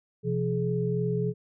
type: tone cluster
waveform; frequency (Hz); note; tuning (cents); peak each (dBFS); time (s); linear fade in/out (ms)
sine; 128.4 / 171.7 / 422.9; C3 / F3 / G#4; -32 / -29 / +31; -29; 0.23-1.34; 50
effects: none